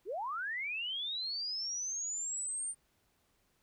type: linear sweep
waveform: sine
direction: up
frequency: 322.8 to 8980 Hz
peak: -35 dBFS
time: 0.05-2.75 s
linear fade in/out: 50 ms
effects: pink hiss -74 dBFS RMS until 3.62 s